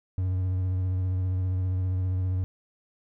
triangle tone with vibrato, 92.5 Hz, F#2, in tune, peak -22 dBFS, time 0.18-2.44 s, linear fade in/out 0 ms, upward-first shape sine, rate 15 Hz, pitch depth 24 cents each way, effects none

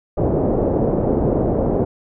white low-pass noise, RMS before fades -18 dBFS, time 0.17-1.85 s, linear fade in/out 10 ms, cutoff 560 Hz, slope 24 dB/octave, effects none

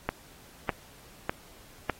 click train, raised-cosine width 0.5 ms, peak -11 dBFS, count 4, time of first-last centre 0.09-1.897 s, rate 1.66 Hz, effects pink hiss -54 dBFS RMS until 1.99 s + AAC 48 kbps

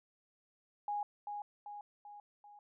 sine tone with echo, 825 Hz, G#5, 12 cents flat, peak -34 dBFS, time 0.88-1.03 s, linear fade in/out 2 ms, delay 390 ms, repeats 4, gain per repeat -5 dB, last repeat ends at 2.59 s, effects none

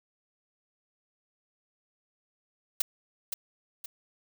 blue noise with echo, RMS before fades -25 dBFS, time 2.8-2.82 s, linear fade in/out 5 ms, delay 520 ms, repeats 2, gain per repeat -7 dB, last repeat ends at 3.86 s, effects none

